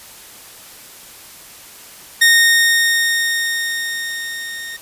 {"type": "tone with level ramp", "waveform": "sawtooth", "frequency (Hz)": 1848, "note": "A#6", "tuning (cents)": -16, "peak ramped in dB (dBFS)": [-4, -24], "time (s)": [2.21, 4.77], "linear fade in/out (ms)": 10, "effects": ["white hiss -39 dBFS RMS until 4.81 s", "resampled to 32000 Hz"]}